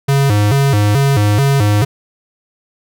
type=tone with vibrato; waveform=square; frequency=120 Hz; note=B2; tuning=49 cents flat; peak=-10 dBFS; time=0.08-1.85 s; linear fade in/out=10 ms; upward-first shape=square; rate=2.3 Hz; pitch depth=250 cents each way; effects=none